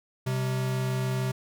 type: tone pair together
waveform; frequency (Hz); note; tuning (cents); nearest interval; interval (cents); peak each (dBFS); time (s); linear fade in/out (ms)
square; 128.9 / 195.71; C3 / G3; -26 / -3; perfect fifth; 723; -27 / -37; 0.26-1.32; 10
effects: none